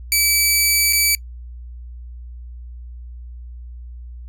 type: tone with dropouts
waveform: 10% pulse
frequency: 2300 Hz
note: D7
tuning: 37 cents flat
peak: -5 dBFS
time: 0.12-1.15 s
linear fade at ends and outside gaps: 1 ms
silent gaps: 0.926-0.931 s
effects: noise-tail reverb RT60 0.1 s tail -23 dB re dry + added 60 Hz sine -32 dBFS peak until 4.28 s